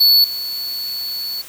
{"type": "tone with level steps", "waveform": "square", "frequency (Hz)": 4435, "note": "C#8", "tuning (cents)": 0, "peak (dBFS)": [-9, -23], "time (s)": [0, 1.42], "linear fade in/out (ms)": 10, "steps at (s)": 0.24, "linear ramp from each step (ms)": 2, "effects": ["white hiss -38 dBFS RMS until 1.48 s"]}